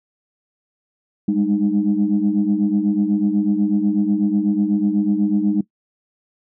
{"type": "tone cluster", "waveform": "sine", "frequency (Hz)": [200.3, 208.4, 307.8], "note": ["G3", "G#3", "D#4"], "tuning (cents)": [38, 6, -19], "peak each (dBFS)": -19, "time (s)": [1.28, 5.61], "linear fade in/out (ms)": 5, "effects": ["noise-tail reverb RT60 0.1 s tail -20 dB re dry", "tanh soft clip ceiling -7 dBFS"]}